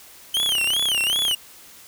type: tone with vibrato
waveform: 45% pulse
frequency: 3046 Hz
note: F#7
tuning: 50 cents sharp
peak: -19 dBFS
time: 0.34-1.35 s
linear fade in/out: 5 ms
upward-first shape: sine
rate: 2.6 Hz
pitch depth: 200 cents each way
type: click train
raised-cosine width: 0.3 ms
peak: -15 dBFS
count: 32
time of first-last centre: 0.37-1.312 s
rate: 32.9 Hz
effects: white hiss -46 dBFS RMS until 1.87 s